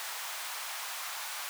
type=high-pass noise; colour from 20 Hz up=pink; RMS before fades=-39 dBFS; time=0-1.49 s; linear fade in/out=0 ms; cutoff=810 Hz; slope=24 dB/octave; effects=none